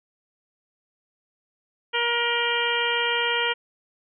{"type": "harmonic tone with a mistuned harmonic", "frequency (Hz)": 473.6, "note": "A#4", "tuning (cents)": 27, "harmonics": [1, 2, 3, 4, 5, 6, 7], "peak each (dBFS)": [-29, -29, -29, -29, -29, -29, -29], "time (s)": [1.93, 3.54], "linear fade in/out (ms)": 20, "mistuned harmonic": 7, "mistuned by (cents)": -84, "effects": []}